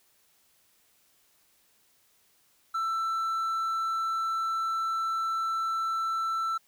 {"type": "tone", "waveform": "triangle", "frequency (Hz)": 1332, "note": "E6", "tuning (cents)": 18, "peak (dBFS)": -25, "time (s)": [2.74, 6.58], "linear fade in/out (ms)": 10, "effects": ["white hiss -66 dBFS RMS until 6.67 s"]}